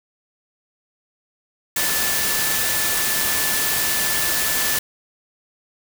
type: tone in noise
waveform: sine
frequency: 1749 Hz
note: A6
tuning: 11 cents flat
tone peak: -28 dBFS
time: 1.76-4.79 s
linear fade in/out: 5 ms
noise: white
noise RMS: -21 dBFS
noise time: 1.76-4.79 s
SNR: -10 dB
effects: none